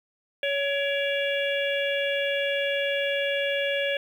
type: harmonic tone with a mistuned harmonic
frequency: 560 Hz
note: C#5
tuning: 18 cents sharp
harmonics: 1 / 3 / 4 / 5 / 6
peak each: -26 / -31 / -32 / -33 / -34 dBFS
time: 0.43-3.97 s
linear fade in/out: 2 ms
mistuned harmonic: 4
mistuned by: +66 cents
effects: 9-bit